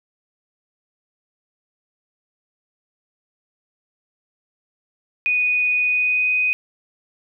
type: tone with pitch glide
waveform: sine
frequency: 2479 to 2498 Hz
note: D#7 to D#7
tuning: -7 to +6 cents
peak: -16 dBFS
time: 5.26-6.53 s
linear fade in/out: 0 ms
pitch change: +13 cents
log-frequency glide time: 5.83-6.29 s
effects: none

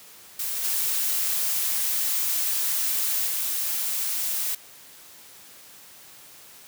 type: noise with level steps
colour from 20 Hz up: blue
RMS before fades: -29 / -25 / -27 dBFS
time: 0.39-4.55 s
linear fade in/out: 5 ms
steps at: 0.63 / 3.26 s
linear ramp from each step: 20 ms
effects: white hiss -48 dBFS RMS until 6.67 s + high-pass 80 Hz 12 dB/octave

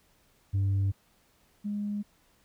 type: tone pair in turn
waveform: sine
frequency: 98 / 206 Hz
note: G2 / G#3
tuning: 0 / -14 cents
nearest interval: octave + minor second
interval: 1286 cents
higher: second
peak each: -21 / -29 dBFS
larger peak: first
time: 0.53-0.92 / 1.64-2.03 s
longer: neither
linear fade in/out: 20 ms
effects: tanh soft clip ceiling -23 dBFS + pink hiss -66 dBFS RMS until 2.44 s

